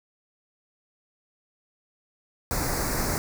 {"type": "band-stop noise", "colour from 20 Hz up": "pink", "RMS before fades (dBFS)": -27, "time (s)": [2.51, 3.18], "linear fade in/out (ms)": 0, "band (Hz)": [2200, 4400], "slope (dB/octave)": 48, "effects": []}